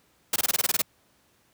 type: noise bursts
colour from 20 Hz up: white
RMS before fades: -23 dBFS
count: 10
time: 0.33-0.819 s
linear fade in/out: 5 ms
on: 30 ms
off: 21 ms
effects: pink hiss -64 dBFS RMS until 1.53 s + high-pass 80 Hz 12 dB/octave